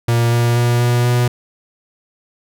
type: tone with pitch steps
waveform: 45% pulse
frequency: 117.7 / 118.79 / 119.9 / 121.01 / 122.13 Hz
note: A#2 / A#2 / A#2 / B2 / B2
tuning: +17 / +33 / +49 / -35 / -19 cents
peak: -12 dBFS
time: 0.08-1.28 s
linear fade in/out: 5 ms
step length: 240 ms
effects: none